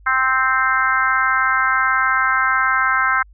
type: harmonic tone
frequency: 261.4 Hz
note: C4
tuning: 1 cent flat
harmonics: 3 / 4 / 5 / 6 / 7 / 8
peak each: -28 / -21 / -19 / -18 / -27 / -25 dBFS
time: 0.06-3.23 s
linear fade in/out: 10 ms
effects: added 50 Hz sine -43 dBFS peak until 3.33 s